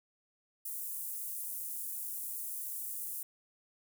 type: high-pass noise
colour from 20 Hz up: pink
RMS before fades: -40 dBFS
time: 0.65-3.23 s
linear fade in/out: 5 ms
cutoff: 10000 Hz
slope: 24 dB/octave
effects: none